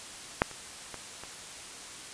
clicks, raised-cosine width 0.5 ms, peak -6 / -29 / -24 / -27 dBFS, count 4, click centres 0.419 / 0.513 / 0.943 / 1.236 s, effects white hiss -44 dBFS RMS until 2.13 s + resampled to 22050 Hz

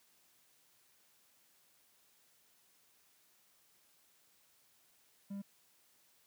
triangle tone, 199 Hz, G3, 26 cents sharp, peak -38 dBFS, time 5.3-5.42 s, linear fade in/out 10 ms, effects white hiss -70 dBFS RMS until 6.26 s + high-pass 80 Hz 12 dB/octave

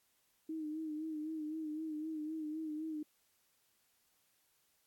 sine tone with vibrato, 311.1 Hz, D#4, in tune, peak -38 dBFS, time 0.49-3.03 s, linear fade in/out 5 ms, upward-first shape sine, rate 3.9 Hz, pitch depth 51 cents each way, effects white hiss -75 dBFS RMS until 4.86 s + AAC 64 kbps

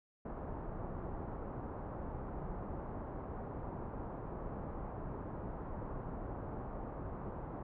pink low-pass noise, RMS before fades -43 dBFS, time 0.25-7.63 s, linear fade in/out 5 ms, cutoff 1100 Hz, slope 24 dB/octave, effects none

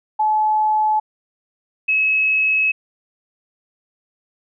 sine tone pair in turn, 859 / 2574 Hz, A5 / E7, -42 / -42 cents, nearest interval octave + perfect fifth, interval 1900 cents, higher second, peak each -14 dBFS, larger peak neither, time 0.19-1 / 1.88-2.72 s, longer second, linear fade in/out 10 ms, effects none

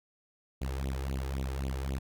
sawtooth tone with flanger, 66.7 Hz, C2, 34 cents sharp, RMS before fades -34 dBFS, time 0.61-1.99 s, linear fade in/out 10 ms, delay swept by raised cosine 0.28 to 2.48 ms, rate 3.8 Hz, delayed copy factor +0.9, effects none

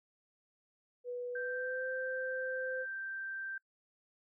sine tone with pitch glide, 490.4 to 515.7 Hz, B4 to C5, -12 to -25 cents, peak -37 dBFS, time 1.04-2.86 s, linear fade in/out 50 ms, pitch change +87 cents, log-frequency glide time 1.32-1.87 s
sine tone, 1568 Hz, G6, in tune, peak -38 dBFS, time 1.35-3.58 s, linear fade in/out 5 ms
effects noise-tail reverb RT60 0.1 s tail -24 dB re dry

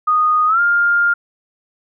sine tone with pitch glide, 1237 to 1404.6 Hz, D#6 to F6, -10 to +10 cents, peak -11 dBFS, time 0.07-1.14 s, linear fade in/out 10 ms, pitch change +220 cents, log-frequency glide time 0.47-0.6 s, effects none

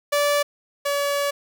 sawtooth tone pair in turn, 580 / 569.4 Hz, D5 / C#5, -22 / +46 cents, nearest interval unison, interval 32 cents, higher first, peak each -14 / -17 dBFS, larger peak first, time 0.12-0.43 / 0.85-1.31 s, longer second, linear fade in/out 10 ms, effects none

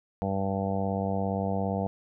harmonic tone, 97.4 Hz, G2, 11 cents flat, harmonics 1 / 2 / 3 / 4 / 5 / 6 / 7 / 8 / 9, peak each -33 / -30 / -40 / -43 / -34 / -39 / -34 / -38 / -41 dBFS, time 0.22-1.87 s, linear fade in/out 0 ms, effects none

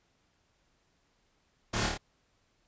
pink noise with echo, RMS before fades -32 dBFS, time 1.73-1.87 s, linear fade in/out 10 ms, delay 27 ms, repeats 4, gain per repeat -2 dB, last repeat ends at 1.978 s, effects pink hiss -72 dBFS RMS until 2.67 s + resampled to 16000 Hz

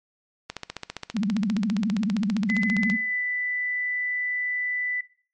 click train, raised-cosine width 0.2 ms, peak -14 dBFS, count 37, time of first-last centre 0.5-2.9 s, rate 15 Hz
sine tone with vibrato, 207.8 Hz, G#3, 1 cent sharp, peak -22 dBFS, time 1.14-2.97 s, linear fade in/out 20 ms, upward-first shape triangle, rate 14 Hz, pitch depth 250 cents each way
sine tone with pitch glide, 2016 to 1987.1 Hz, B6 to B6, +35 to +10 cents, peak -24 dBFS, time 2.49-5.01 s, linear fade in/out 5 ms, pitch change -25 cents, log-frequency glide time 2.77-3.22 s
effects noise-tail reverb RT60 0.5 s tail -20 dB re dry + MP3 48 kbps

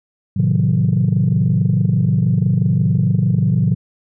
sine chord, A diminished seventh, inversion none, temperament equal with one note detuned, 110 / 130.81 / 155.56 / 181.71 Hz, A2 / C3 / Eb3 / Gb3, 0 / 0 / 0 / -31 cents, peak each -17 dBFS, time 0.36-3.75 s, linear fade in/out 10 ms, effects tanh soft clip ceiling -6 dBFS

